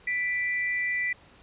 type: tone pair together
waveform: sine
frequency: 1978 / 2349 Hz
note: B6 / D7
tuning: +2 / 0 cents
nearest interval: minor third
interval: 298 cents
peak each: -26 / -33 dBFS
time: 0.07-1.13 s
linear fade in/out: 5 ms
effects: pink hiss -55 dBFS RMS until 1.42 s + resampled to 8000 Hz